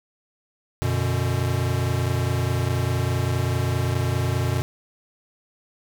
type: tone cluster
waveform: square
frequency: 91.4 / 121.6 / 146.4 Hz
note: F#2 / B2 / D3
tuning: -21 / -26 / -5 cents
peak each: -26 / -24 / -31 dBFS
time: 0.82-4.62 s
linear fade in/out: 0 ms
effects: none